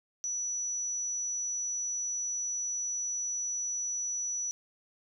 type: tone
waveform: sine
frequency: 5910 Hz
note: F#8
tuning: 3 cents flat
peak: -31 dBFS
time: 0.24-4.51 s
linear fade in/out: 0 ms
effects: none